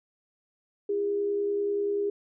sine tone pair together, 335.8 / 406.1 Hz, E4 / G#4, +32 / -39 cents, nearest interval minor third, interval 329 cents, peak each -37 / -25 dBFS, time 0.89-2.1 s, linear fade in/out 5 ms, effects none

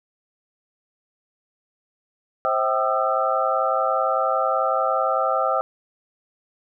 sine tone cluster, 528 / 646 / 771 / 1218 / 1329 Hz, C5 / E5 / G5 / D#6 / E6, +16 / -35 / -29 / -37 / +14 cents, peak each -25 dBFS, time 2.45-5.61 s, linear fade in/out 0 ms, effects none

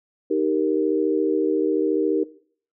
sine chord, Eb major, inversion none, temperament equal, 311.1 / 392 / 466.2 Hz, Eb4 / G4 / Bb4, 0 / 0 / 0 cents, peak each -23 dBFS, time 0.3-2.24 s, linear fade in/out 10 ms, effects noise-tail reverb RT60 0.5 s tail -18 dB re dry

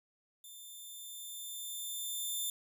10% pulse tone with level ramp, 3558 Hz, A7, 19 cents sharp, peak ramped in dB -42 to -26 dBFS, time 0.44-2.5 s, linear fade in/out 2 ms, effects none

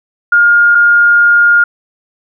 sine tone pair in turn, 1417 / 1417 Hz, F6 / F6, +25 / +25 cents, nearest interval unison, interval 0 cents, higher neither, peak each -4 dBFS, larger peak neither, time 0.32-0.75 / 0.75-1.64 s, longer second, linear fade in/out 5 ms, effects none

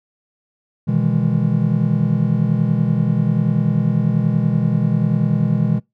triangle chord, E major seventh, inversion second, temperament just, 123.61 / 154.51 / 164.81 / 206 Hz, B2 / D#3 / E3 / G#3, +2 / -12 / 0 / -14 cents, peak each -18 / -18 / -18 / -18 dBFS, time 0.87-5.8 s, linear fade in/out 20 ms, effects noise-tail reverb RT60 0.2 s tail -25 dB re dry

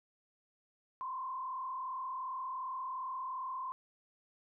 sine tone with frequency modulation, 1040 Hz, C6, 11 cents flat, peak -37 dBFS, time 1.01-3.72 s, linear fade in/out 0 ms, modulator 37.3 Hz, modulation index 1, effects none

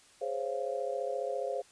sine chord, Db major seventh, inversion second, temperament just, 415.8 / 519.7 / 554.4 / 693 Hz, Ab4 / C5 / Db5 / F5, +2 / -12 / 0 / -14 cents, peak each -39 / -35 / -37 / -39 dBFS, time 0.21-1.62 s, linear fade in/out 10 ms, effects white hiss -60 dBFS RMS until 1.71 s + resampled to 22050 Hz

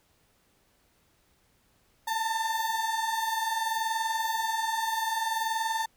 35% pulse tone pair together, 880 / 900.6 Hz, A5 / A5, 0 / +40 cents, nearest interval unison, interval 40 cents, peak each -31 / -27 dBFS, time 2.07-5.86 s, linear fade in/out 10 ms, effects pink hiss -67 dBFS RMS until 5.96 s

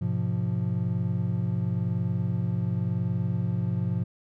triangle chord, F diminished, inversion first, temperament just, 104.77 / 125.72 / 174.61 Hz, Ab2 / Cb3 / F3, +16 / +31 / 0 cents, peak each -27 dBFS, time 0.01-4.04 s, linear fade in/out 10 ms, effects none

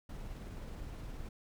brown noise with tremolo, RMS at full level -43 dBFS, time 0.09-1.29 s, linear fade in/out 5 ms, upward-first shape triangle, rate 19 Hz, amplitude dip 25%, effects none

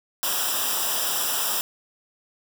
white noise with comb filter, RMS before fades -25 dBFS, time 0.23-1.61 s, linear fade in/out 0 ms, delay 0.46 ms, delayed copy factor -0.9, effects none

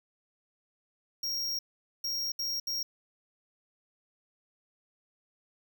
square tone bursts at uneven times, 5588 Hz, F8, in tune, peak -31 dBFS, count 4, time 1.23-1.59 / 2.04-2.32 / 2.39-2.6 / 2.67-2.83 s, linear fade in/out 5 ms, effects 10-bit

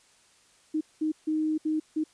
sine tone bursts at uneven times, 311.1 Hz, D#4, in tune, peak -24 dBFS, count 5, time 0.74-0.81 / 1.01-1.12 / 1.27-1.58 / 1.65-1.8 / 1.96-2.04 s, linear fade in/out 10 ms, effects white hiss -61 dBFS RMS until 2.13 s + resampled to 22050 Hz

